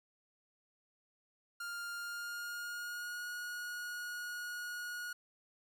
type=tone with pitch glide; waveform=45% pulse; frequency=1404 to 1446.8 Hz; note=F6 to F#6; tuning=+9 to -39 cents; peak=-40 dBFS; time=1.6-5.13 s; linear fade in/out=5 ms; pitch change=+52 cents; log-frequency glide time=1.96-3.27 s; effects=none